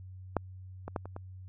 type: clicks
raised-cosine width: 1 ms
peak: -13 / -24 / -18 / -29 / -27 dBFS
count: 5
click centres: 0.367 / 0.88 / 0.962 / 1.056 / 1.164 s
effects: added 93 Hz sine -44 dBFS peak until 1.48 s